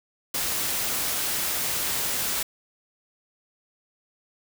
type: noise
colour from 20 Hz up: white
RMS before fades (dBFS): -27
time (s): 0.34-2.43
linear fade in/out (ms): 5
effects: none